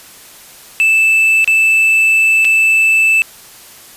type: tone with dropouts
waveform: triangle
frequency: 2637 Hz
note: E7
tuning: in tune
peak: -6 dBFS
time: 0.8-3.22 s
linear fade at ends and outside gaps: 0 ms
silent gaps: 1.444-1.476 / 2.447-2.451 s
effects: white hiss -38 dBFS RMS until 3.96 s + resampled to 32000 Hz